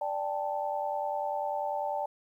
sine chord, D suspended fourth, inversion none, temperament equal with one note detuned, 587.3 / 789.9 / 880 Hz, D5 / G5 / A5, 0 / +13 / 0 cents, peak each -34 dBFS, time 0.01-2.06 s, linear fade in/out 5 ms, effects 11-bit

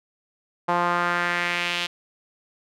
sawtooth tone with band-pass filter sweep, 174.61 Hz, F3, in tune, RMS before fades -24 dBFS, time 0.68-1.87 s, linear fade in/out 10 ms, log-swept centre 920 to 3200 Hz, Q 2.2, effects none

